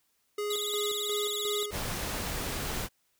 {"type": "tone with tremolo", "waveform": "square", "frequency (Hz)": 415.3, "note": "G#4", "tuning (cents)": 0, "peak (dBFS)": -31, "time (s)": [0.38, 1.71], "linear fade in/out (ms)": 5, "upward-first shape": "square", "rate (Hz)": 2.8, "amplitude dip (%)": 45}
{"type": "tone with vibrato", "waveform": "sawtooth", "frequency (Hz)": 3613, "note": "A7", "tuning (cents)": 45, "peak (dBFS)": -29, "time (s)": [0.5, 1.66], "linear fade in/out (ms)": 5, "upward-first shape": "sine", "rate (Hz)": 18, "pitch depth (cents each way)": 140}
{"type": "noise", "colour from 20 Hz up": "pink", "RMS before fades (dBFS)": -34, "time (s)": [1.7, 2.89], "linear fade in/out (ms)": 50}
{"effects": ["white hiss -73 dBFS RMS until 3.19 s"]}